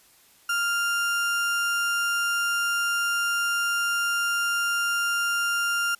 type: tone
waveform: 35% pulse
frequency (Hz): 1396.9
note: F6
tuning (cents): 0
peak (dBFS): -21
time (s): 0.49-5.95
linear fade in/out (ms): 5
effects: white hiss -57 dBFS RMS until 5.99 s + resampled to 32000 Hz